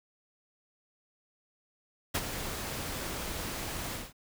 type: noise with ADSR envelope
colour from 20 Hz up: pink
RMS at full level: -28 dBFS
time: 2.14-4.13 s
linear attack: 13 ms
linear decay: 46 ms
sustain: -9 dB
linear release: 190 ms
effects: none

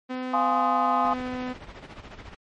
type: tone with pitch glide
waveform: sawtooth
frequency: 255.1 to 252.2 Hz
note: C4 to B3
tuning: -44 to +36 cents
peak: -25 dBFS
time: 0.09-1.54 s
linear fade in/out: 20 ms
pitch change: -20 cents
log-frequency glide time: 0.29-1.32 s
type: chord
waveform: sine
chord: F minor seventh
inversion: none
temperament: equal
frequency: 698.5 / 830.6 / 1046.5 / 1244.5 Hz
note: F5 / Ab5 / C6 / Eb6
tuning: 0 / 0 / 0 / 0 cents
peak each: -26 dBFS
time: 0.33-1.14 s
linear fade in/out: 10 ms
type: noise with tremolo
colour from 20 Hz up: pink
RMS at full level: -39 dBFS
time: 1.04-2.35 s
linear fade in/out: 10 ms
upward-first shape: sine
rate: 14 Hz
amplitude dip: 65%
effects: low-pass 3000 Hz 12 dB/octave + MP3 48 kbps

